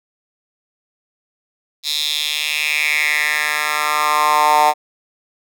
10% pulse tone with high-pass filter sweep, 150.5 Hz, D3, 43 cents sharp, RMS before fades -17 dBFS, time 1.83-4.74 s, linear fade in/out 50 ms, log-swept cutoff 4100 to 810 Hz, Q 4.2, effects none

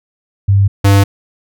sine / square tone pair in turn, 99 / 99.36 Hz, G2 / G2, +18 / +24 cents, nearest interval unison, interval 6 cents, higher second, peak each -6 dBFS, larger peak neither, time 0.48-0.68 / 0.84-1.04 s, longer neither, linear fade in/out 10 ms, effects none

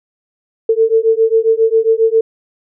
sine beating tone pair, 444.8 / 452.2 Hz, A4 / A4, +19 / +47 cents, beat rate 7.4 Hz, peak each -12 dBFS, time 0.69-2.21 s, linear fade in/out 5 ms, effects none

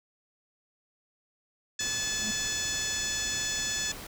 harmonic tone, 864 Hz, A5, 32 cents flat, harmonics 2 / 3 / 4 / 5 / 6 / 7 / 8 / 9, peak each -37 / -42 / -36 / -41 / -38 / -38 / -34 / -41 dBFS, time 1.79-3.92 s, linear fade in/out 5 ms
pink noise, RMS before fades -42 dBFS, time 1.8-4.07 s, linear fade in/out 5 ms
triangle tone with exponential growth, 213 Hz, G#3, 44 cents sharp, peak -29 dBFS, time 2.03-2.31 s, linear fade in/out 5 ms, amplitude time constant 60 ms
effects none

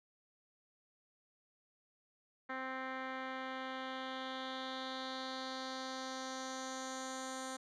10% pulse tone with low-pass filter sweep, 261.6 Hz, C4, in tune, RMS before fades -43 dBFS, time 2.49-7.57 s, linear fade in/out 10 ms, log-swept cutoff 2000 to 8000 Hz, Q 2.8, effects none

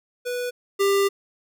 square tone pair in turn, 491.6 / 396.8 Hz, B4 / G4, -8 / +21 cents, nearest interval major third, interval 371 cents, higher first, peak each -26 / -18 dBFS, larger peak second, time 0.25-0.51 / 0.79-1.09 s, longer second, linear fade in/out 20 ms, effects none

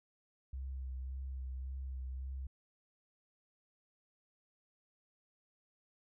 sine tone with vibrato, 65.41 Hz, C2, in tune, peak -39 dBFS, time 0.53-2.47 s, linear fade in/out 5 ms, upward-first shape sine, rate 1.8 Hz, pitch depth 27 cents each way, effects none

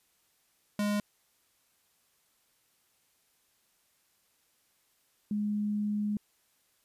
square / sine tone pair in turn, 206.5 / 208.4 Hz, G#3 / G#3, -10 / +6 cents, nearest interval unison, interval 16 cents, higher second, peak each -28 dBFS, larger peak neither, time 0.79-1 / 5.31-6.17 s, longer second, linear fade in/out 2 ms, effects white hiss -71 dBFS RMS until 6.84 s + resampled to 32000 Hz

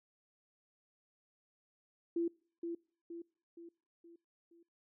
sine tone with echo, 338.4 Hz, E4, 45 cents sharp, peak -31 dBFS, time 2.16-2.28 s, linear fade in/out 5 ms, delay 470 ms, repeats 5, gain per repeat -6 dB, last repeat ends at 4.63 s, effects noise-tail reverb RT60 0.5 s tail -26 dB re dry

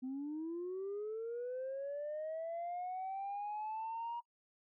sine linear sweep, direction up, 252.3 to 953 Hz, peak -37 dBFS, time 0.02-4.21 s, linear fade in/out 20 ms, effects noise-tail reverb RT60 0.1 s tail -24 dB re dry + tanh soft clip ceiling -36 dBFS

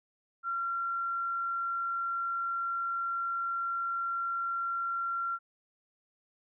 sine tone, 1371 Hz, F6, 32 cents flat, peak -30 dBFS, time 0.43-5.39 s, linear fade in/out 50 ms, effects none

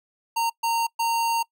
square tone bursts at uneven times, 922 Hz, A#5, 19 cents flat, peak -22 dBFS, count 3, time 0.36-0.5 / 0.63-0.87 / 0.99-1.43 s, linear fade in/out 10 ms, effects noise-tail reverb RT60 0.1 s tail -23 dB re dry

